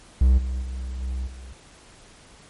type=tone with level steps; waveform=triangle; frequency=63.8 Hz; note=C2; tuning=43 cents flat; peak=-11 / -22 / -26 / -23 / -35 dBFS; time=0.21-1.53 s; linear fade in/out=5 ms; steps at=0.37 / 0.61 / 1.01 / 1.26 s; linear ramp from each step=20 ms; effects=pink hiss -50 dBFS RMS until 2.49 s + MP3 48 kbps